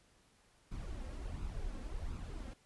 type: noise with flanger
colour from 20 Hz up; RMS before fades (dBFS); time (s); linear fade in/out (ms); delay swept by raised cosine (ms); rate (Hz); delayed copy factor
brown; -42; 0.71-2.54; 10; 0.78 to 3.78; 1.4; +0.55
effects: pink hiss -69 dBFS RMS until 2.65 s + resampled to 24000 Hz